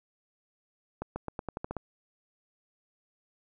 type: accelerating click train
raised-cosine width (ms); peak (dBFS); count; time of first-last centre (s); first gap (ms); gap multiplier
1; -20; 9; 1.02-1.767; 140; 0.88
effects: none